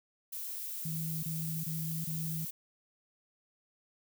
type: noise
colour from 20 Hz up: violet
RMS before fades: -40 dBFS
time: 0.32-2.51 s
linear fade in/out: 10 ms
type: tone bursts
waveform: sine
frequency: 160.4 Hz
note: E3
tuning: 47 cents flat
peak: -35 dBFS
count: 4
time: 0.85-2.451 s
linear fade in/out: 5 ms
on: 380 ms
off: 27 ms
effects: none